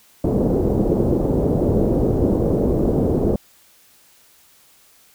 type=low-pass noise; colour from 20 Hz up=white; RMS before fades=-18 dBFS; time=0.24-3.36 s; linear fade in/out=2 ms; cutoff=470 Hz; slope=24 dB/octave; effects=white hiss -53 dBFS RMS until 5.14 s